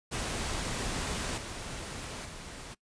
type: noise with level steps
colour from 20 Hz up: pink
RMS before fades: -34 / -40 / -44 dBFS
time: 0.11-2.75 s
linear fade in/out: 20 ms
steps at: 1.37 / 2.25 s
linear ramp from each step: 10 ms
effects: noise-tail reverb RT60 0.1 s tail -21 dB re dry + resampled to 22050 Hz